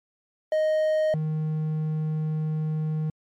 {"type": "tone pair in turn", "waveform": "triangle", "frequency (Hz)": [622.3, 155.57], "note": ["D#5", "D#3"], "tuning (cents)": [0, 0], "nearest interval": "2 octaves", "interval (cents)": 2400, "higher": "first", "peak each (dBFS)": [-18, -22], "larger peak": "first", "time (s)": [[0.52, 1.14], [1.14, 3.1]], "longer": "second", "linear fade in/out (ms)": 2, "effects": ["MP3 64 kbps"]}